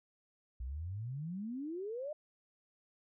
sine exponential sweep, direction up, 58.1 to 622.3 Hz, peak -38 dBFS, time 0.6-2.13 s, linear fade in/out 5 ms, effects none

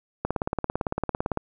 click train, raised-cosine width 1 ms, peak -11 dBFS, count 21, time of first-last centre 0.25-1.374 s, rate 17.8 Hz, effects none

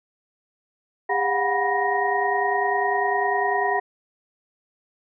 sine tone cluster, 404.3 / 718 / 748 / 976 / 1869 Hz, G#4 / F5 / F#5 / B5 / A#6, -46 / +48 / +19 / -21 / +4 cents, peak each -26 dBFS, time 1.09-3.8 s, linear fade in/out 10 ms, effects none

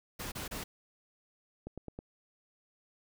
pink noise bursts, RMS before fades -40 dBFS, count 3, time 0.19-0.64 s, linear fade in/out 10 ms, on 130 ms, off 30 ms
click train, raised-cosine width 2 ms, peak -28 dBFS, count 4, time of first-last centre 1.67-1.989 s, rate 9.39 Hz
effects none

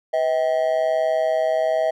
triangle tone with amplitude modulation, 640 Hz, D#5, 49 cents sharp, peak -12 dBFS, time 0.13-1.91 s, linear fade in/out 10 ms, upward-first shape sine, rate 141 Hz, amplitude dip 80%, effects none

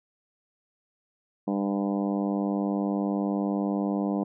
harmonic tone, 100 Hz, G2, 35 cents sharp, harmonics 2 / 3 / 4 / 5 / 6 / 7 / 8 / 9 / 10, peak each -27 / -29 / -37 / -36 / -38 / -38 / -41 / -44 / -44 dBFS, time 1.47-4.24 s, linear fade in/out 10 ms, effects none

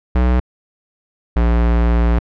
square tone pair in turn, 61.9 / 58.31 Hz, B1 / A#1, +5 / +1 cents, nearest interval minor second, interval 104 cents, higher first, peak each -12 dBFS, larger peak neither, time 0.15-0.4 / 1.36-2.19 s, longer second, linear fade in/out 5 ms, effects low-pass 2000 Hz 12 dB/octave

